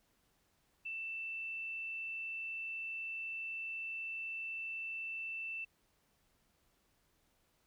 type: tone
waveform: sine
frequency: 2664 Hz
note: E7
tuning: 18 cents sharp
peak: -39 dBFS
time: 0.85-5.65 s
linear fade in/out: 10 ms
effects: pink hiss -75 dBFS RMS until 7.66 s